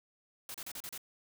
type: noise bursts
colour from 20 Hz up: white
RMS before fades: -43 dBFS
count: 6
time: 0.49-0.978 s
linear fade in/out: 2 ms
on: 53 ms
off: 34 ms
effects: none